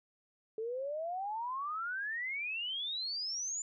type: exponential sweep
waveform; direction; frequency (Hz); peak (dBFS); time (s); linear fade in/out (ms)
sine; up; 431.4 to 7140; -35; 0.58-3.62; 2
effects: none